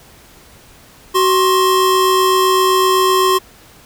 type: tone pair together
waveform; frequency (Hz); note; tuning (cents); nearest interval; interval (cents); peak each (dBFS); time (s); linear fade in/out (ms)
square; 375.6 / 1059; F#4 / C6; +26 / +21; octave + tritone; 1795; -14; 1.14-3.39; 20
effects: pink hiss -44 dBFS RMS until 3.85 s